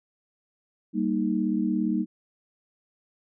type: chord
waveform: sine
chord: Eb major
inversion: first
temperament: equal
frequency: 196 / 233.1 / 311.1 Hz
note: G3 / Bb3 / Eb4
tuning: 0 / 0 / 0 cents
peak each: -27 dBFS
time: 0.93-2.06 s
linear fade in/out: 50 ms
effects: none